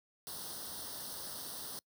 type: noise with comb filter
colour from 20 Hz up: white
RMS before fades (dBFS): -44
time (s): 0.27-1.79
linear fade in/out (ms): 0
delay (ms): 0.21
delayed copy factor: +0.9
effects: noise-tail reverb RT60 0.1 s tail -25 dB re dry + high-pass 60 Hz 12 dB/octave